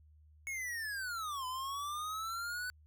square linear two-way sweep, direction down then up, 2209 to 1004 to 1502 Hz, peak -38 dBFS, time 0.47-2.7 s, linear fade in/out 0 ms, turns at 1.46 s, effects added 76 Hz sine -59 dBFS peak until 2.86 s

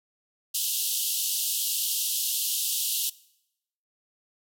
white band-pass noise, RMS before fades -28 dBFS, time 0.54-3.1 s, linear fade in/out 10 ms, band 2800 to 16000 Hz, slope 96 dB/octave, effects noise-tail reverb RT60 0.8 s tail -21 dB re dry

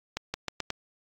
accelerating click train, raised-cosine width 0.2 ms, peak -13 dBFS, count 5, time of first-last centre 0.17-0.704 s, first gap 170 ms, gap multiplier 0.84, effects AAC 48 kbps

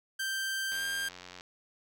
sawtooth tone with pitch glide, 1568 to 1595.4 Hz, G6 to G6, 0 to +30 cents, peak -28 dBFS, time 0.19-1.09 s, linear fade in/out 10 ms, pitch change +30 cents, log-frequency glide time 0.69-0.85 s
click train, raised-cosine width 0.2 ms, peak -28 dBFS, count 63, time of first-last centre 0.72-1.409 s, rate 90 Hz
effects none

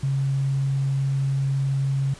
sine tone, 136.4 Hz, C#3, 28 cents flat, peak -20 dBFS, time 0.03-2.14 s, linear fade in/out 5 ms, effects pink hiss -45 dBFS RMS until 2.19 s + resampled to 22050 Hz

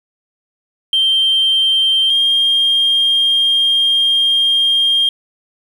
sine tone pair in turn, 3145 / 3213 Hz, G7 / G7, +5 / +42 cents, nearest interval unison, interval 37 cents, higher second, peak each -9 dBFS, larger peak neither, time 0.93-2.1 / 2.1-5.09 s, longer second, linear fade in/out 2 ms, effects tanh soft clip ceiling -7 dBFS + 7-bit

